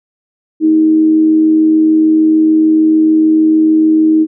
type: tone with amplitude modulation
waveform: sine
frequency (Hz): 315.3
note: D#4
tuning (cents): +23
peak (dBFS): -4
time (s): 0.6-4.27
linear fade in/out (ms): 50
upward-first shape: sine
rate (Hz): 86.7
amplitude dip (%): 35
effects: none